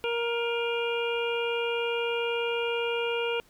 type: harmonic tone with a mistuned harmonic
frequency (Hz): 468.9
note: A#4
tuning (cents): +10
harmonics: 1 / 2 / 3 / 5 / 6 / 7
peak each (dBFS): -28 / -36 / -37 / -35 / -35 / -46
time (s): 0.04-3.4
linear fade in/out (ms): 0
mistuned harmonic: 5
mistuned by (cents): +38
effects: pink hiss -61 dBFS RMS until 3.49 s